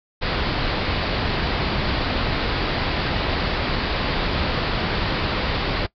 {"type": "low-pass noise", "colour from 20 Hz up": "pink", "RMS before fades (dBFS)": -23, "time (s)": [0.21, 5.87], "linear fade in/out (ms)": 20, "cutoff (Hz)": 4900, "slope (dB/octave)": 96, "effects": ["noise-tail reverb RT60 0.1 s tail -20 dB re dry"]}